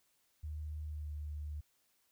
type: tone with pitch glide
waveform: sine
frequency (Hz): 76.3 to 74.64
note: D#2 to D2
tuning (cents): -33 to +29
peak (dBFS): -39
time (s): 0.43-1.61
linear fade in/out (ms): 10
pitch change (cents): -38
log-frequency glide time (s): 0.86-1.12
effects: white hiss -75 dBFS RMS until 2.11 s